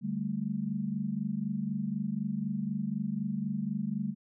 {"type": "chord", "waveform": "sine", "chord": "D suspended fourth", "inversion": "none", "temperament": "equal", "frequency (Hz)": [146.83, 196, 220], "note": ["D3", "G3", "A3"], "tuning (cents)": [0, 0, 0], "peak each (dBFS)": [-38, -33, -34], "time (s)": [0.01, 4.15], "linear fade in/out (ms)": 50, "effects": []}